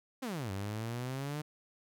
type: exponential two-way sweep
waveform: sawtooth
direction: down then up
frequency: 277.2 to 95 to 153.3 Hz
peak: -32 dBFS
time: 0.22-1.42 s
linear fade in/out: 10 ms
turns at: 0.51 s
effects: none